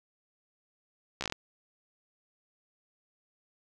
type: slowing click train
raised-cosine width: 0.2 ms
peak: -16 dBFS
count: 7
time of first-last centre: 1.21-1.324 s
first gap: 14 ms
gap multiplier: 1.12
effects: none